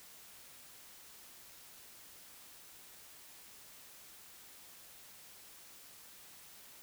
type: silence
effects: white hiss -56 dBFS RMS until 6.82 s